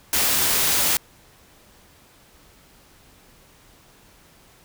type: noise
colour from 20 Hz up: white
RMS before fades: -20 dBFS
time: 0.13-0.97 s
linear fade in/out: 2 ms
effects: pink hiss -53 dBFS RMS until 4.64 s